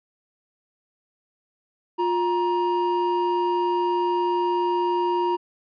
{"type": "tone pair together", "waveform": "triangle", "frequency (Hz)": [353.5, 943.7], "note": ["F4", "A#5"], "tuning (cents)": [21, 21], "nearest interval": "octave + perfect fourth", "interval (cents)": 1700, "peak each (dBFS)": -21, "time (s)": [1.98, 5.37], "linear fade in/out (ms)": 20, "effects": ["resampled to 11025 Hz"]}